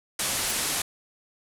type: low-pass noise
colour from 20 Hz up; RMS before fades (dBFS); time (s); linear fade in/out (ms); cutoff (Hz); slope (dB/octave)
white; -28; 0.19-0.82; 5; 12000; 48
type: noise with exponential growth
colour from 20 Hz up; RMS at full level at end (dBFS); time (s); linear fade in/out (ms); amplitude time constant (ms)
blue; -32; 0.42-0.51; 1; 19
effects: none